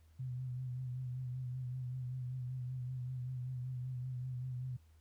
sine tone with vibrato, 126.7 Hz, B2, 45 cents sharp, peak -38 dBFS, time 0.19-4.77 s, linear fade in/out 10 ms, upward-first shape sine, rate 5.2 Hz, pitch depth 42 cents each way, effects added 79 Hz sine -61 dBFS peak until 5 s + pink hiss -75 dBFS RMS until 5 s

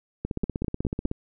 two click trains, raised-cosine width 3 ms, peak -15 / -14 dBFS, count 15 / 4, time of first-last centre 0.25-1.114 / 0.44-1.056 s, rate 16.2 / 4.87 Hz, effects none

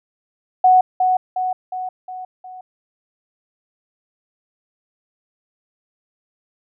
sine tone with echo, 740 Hz, F#5, in tune, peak -8 dBFS, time 0.64-0.81 s, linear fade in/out 5 ms, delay 360 ms, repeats 5, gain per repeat -5 dB, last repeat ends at 2.61 s, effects none

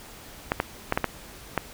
clicks, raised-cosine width 0.5 ms, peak -7 dBFS, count 6, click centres 0.519 / 0.601 / 0.924 / 0.975 / 1.043 / 1.577 s, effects pink hiss -45 dBFS RMS until 1.73 s

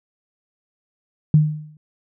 sine tone with exponential decay, 152.5 Hz, D#3, 34 cents flat, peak -7 dBFS, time 1.34-1.77 s, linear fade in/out 2 ms, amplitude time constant 93 ms, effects none

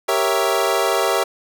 25% pulse chord, G diminished seventh, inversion none, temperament equal, 392 / 466.2 / 554.4 / 659.3 Hz, G4 / Bb4 / Db5 / Fb5, 0 / 0 / 0 / 0 cents, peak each -18 / -19 / -19 / -18 dBFS, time 0.08-1.24 s, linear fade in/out 10 ms, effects none

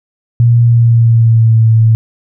sine tone with pitch glide, 118.3 to 112.18 Hz, A#2 to A2, +26 to +34 cents, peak -4 dBFS, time 0.4-1.95 s, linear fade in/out 0 ms, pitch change -92 cents, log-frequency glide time 0.63-1.59 s, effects none

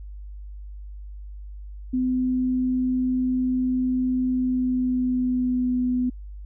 sine tone with pitch glide, 254.5 to 250 Hz, C4 to B3, -48 to +21 cents, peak -20 dBFS, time 1.93-6.1 s, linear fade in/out 10 ms, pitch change -31 cents, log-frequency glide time 4.28-5.78 s, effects added 50 Hz sine -35 dBFS peak until 6.45 s

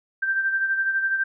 sine beating tone pair, 1568 / 1580 Hz, G6 / G6, 0 / +13 cents, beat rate 12 Hz, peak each -21 / -30 dBFS, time 0.22-1.24 s, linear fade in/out 10 ms, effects none

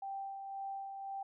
sine tone with tremolo, 784 Hz, G5, in tune, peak -38 dBFS, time 0.02-1.23 s, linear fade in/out 5 ms, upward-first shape sine, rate 1.9 Hz, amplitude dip 40%, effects none

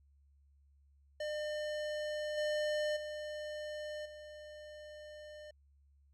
square tone with level steps, 603 Hz, D5, 46 cents sharp, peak -37 / -33 / -41 / -49 dBFS, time 1.2-5.51 s, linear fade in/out 5 ms, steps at 2.37 / 2.96 / 4.05 s, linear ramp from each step 10 ms, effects added 70 Hz sine -64 dBFS peak until 6.13 s + low-pass 6000 Hz 12 dB/octave

